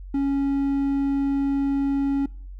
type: tone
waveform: triangle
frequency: 277.2 Hz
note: C#4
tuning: in tune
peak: -18 dBFS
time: 0.14-2.26 s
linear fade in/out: 5 ms
effects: noise-tail reverb RT60 0.5 s tail -23 dB re dry + added 46 Hz sine -35 dBFS peak until 2.59 s